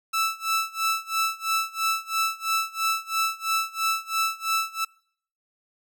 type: tone with tremolo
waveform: sawtooth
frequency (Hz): 1318.5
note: E6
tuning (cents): 0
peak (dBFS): -17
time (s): 0.13-4.85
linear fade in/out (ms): 10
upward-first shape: sine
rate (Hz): 3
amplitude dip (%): 95
effects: noise-tail reverb RT60 0.6 s tail -26 dB re dry